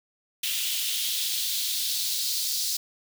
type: noise with high-pass filter sweep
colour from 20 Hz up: white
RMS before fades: -28 dBFS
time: 0.43-2.77 s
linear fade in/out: 5 ms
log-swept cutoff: 3000 to 4600 Hz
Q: 2.8
effects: none